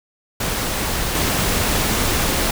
pink noise with level steps, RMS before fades -22 / -19 dBFS, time 0.4-2.51 s, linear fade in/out 5 ms, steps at 1.15 s, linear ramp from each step 2 ms, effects none

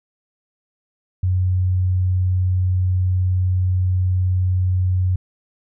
sine tone, 91.9 Hz, F#2, 11 cents flat, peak -15 dBFS, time 1.23-5.16 s, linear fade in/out 5 ms, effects none

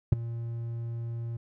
triangle tone with ADSR envelope, 116.54 Hz, A#2, in tune, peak -11 dBFS, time 0.12-1.37 s, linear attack 6 ms, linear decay 13 ms, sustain -19 dB, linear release 6 ms, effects none

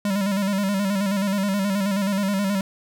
square tone with vibrato, 198 Hz, G3, 18 cents sharp, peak -21 dBFS, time 0.05-2.61 s, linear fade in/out 2 ms, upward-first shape square, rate 9.4 Hz, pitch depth 56 cents each way, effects none

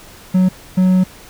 triangle tone bursts at uneven times, 185 Hz, F#3, in tune, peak -7 dBFS, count 2, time 0.34-0.49 / 0.77-1.04 s, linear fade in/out 10 ms, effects pink hiss -40 dBFS RMS until 1.29 s

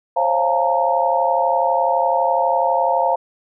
sine tone cluster, 529 / 561 / 694 / 853 / 925 Hz, C5 / C#5 / F5 / G#5 / A#5, +19 / +21 / -11 / +46 / -14 cents, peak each -21 / -28 / -19 / -23 / -19 dBFS, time 0.16-3.16 s, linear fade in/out 10 ms, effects none

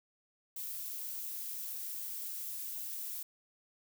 violet noise, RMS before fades -41 dBFS, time 0.56-3.23 s, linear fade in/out 5 ms, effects none

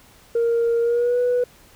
sine tone with pitch glide, 466.2 to 491.6 Hz, A#4 to B4, 0 to -8 cents, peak -15 dBFS, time 0.35-1.44 s, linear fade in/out 5 ms, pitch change +92 cents, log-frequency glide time 0.81-1.19 s, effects tanh soft clip ceiling -14 dBFS + pink hiss -51 dBFS RMS until 1.75 s

